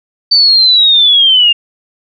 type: linear sweep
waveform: sine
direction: down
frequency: 4586 to 2783 Hz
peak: -4 dBFS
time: 0.31-1.53 s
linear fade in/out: 10 ms
effects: none